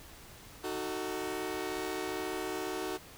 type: chord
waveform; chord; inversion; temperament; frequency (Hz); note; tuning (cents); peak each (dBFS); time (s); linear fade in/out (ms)
sawtooth; D# diminished; none; just; 311.1 / 373.4 / 448; D#4 / F#4 / A4; 0 / +16 / +31; -36 / -33 / -37; 0.63-2.98; 20
effects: pink hiss -52 dBFS RMS until 3.17 s